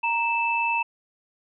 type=tone pair together; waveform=sine; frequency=932.3 / 2637 Hz; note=A#5 / E7; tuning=0 / 0 cents; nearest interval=octave + tritone; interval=1800 cents; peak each=-24 dBFS; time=0.03-0.83 s; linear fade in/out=10 ms; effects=none